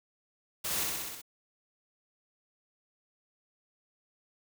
white noise with echo, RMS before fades -34 dBFS, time 0.64-0.84 s, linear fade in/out 10 ms, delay 63 ms, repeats 6, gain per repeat -2 dB, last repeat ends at 1.218 s, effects none

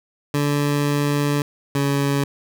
20% pulse tone pair in turn, 144.8 / 140.68 Hz, D3 / C#3, -24 / +26 cents, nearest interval unison, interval 50 cents, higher first, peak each -13 dBFS, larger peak neither, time 0.34-1.42 / 1.75-2.24 s, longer first, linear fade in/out 2 ms, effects none

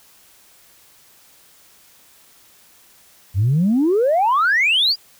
sine exponential sweep, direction up, 88.9 to 4978 Hz, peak -12 dBFS, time 3.34-4.96 s, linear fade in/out 50 ms, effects tanh soft clip ceiling -10 dBFS + white hiss -51 dBFS RMS until 5.19 s

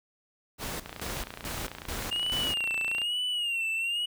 pink noise with tremolo, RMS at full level -35 dBFS, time 0.58-2.56 s, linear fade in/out 50 ms, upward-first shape square, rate 2.3 Hz, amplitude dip 80%
click train, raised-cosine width 0.3 ms, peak -22 dBFS, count 64, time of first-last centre 0.86-3.018 s, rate 29.2 Hz
triangle tone with vibrato, 2815 Hz, F7, 13 cents sharp, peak -26 dBFS, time 2.11-4.06 s, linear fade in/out 10 ms, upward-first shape sine, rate 1.1 Hz, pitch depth 100 cents each way
effects none

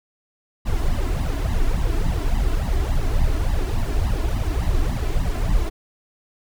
brown noise with flanger, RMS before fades -20 dBFS, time 0.65-5.7 s, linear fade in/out 20 ms, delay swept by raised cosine 1 to 3 ms, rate 3.5 Hz, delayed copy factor +0.85, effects none

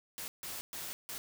white noise bursts at uneven times, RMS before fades -42 dBFS, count 4, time 0.18-0.28 / 0.43-0.61 / 0.73-0.93 / 1.09-1.18 s, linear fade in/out 0 ms, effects none

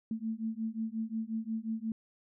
sine beating tone pair, 220 / 225.6 Hz, A3 / A3, 0 / +44 cents, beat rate 5.6 Hz, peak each -36 / -36 dBFS, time 0.11-1.92 s, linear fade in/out 2 ms, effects none

